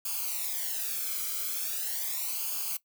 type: noise with flanger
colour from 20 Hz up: blue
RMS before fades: -33 dBFS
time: 0.05-2.77 s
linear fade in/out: 5 ms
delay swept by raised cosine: 0.52 to 1.11 ms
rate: 0.4 Hz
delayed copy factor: -0.85
effects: noise-tail reverb RT60 0.1 s tail -18 dB re dry